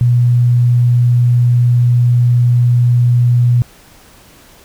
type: tone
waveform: sine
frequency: 121.6 Hz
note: B2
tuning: 26 cents flat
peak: -7 dBFS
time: 0.01-3.62 s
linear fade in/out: 0 ms
effects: pink hiss -43 dBFS RMS until 4.64 s